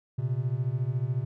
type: beating tone pair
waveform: triangle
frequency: 119.3 / 133.3 Hz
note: A#2 / C3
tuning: +41 / +33 cents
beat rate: 14 Hz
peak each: -27 dBFS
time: 0.18-1.25 s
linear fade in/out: 10 ms
effects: none